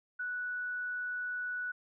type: tone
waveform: sine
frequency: 1477 Hz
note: F#6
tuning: 3 cents flat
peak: -34 dBFS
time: 0.19-1.72 s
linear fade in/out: 10 ms
effects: none